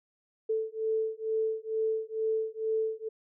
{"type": "beating tone pair", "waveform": "sine", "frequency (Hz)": [440, 442.2], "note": ["A4", "A4"], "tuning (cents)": [0, 9], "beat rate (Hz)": 2.2, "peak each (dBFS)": -31, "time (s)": [0.49, 3.09], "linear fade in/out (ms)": 10, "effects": []}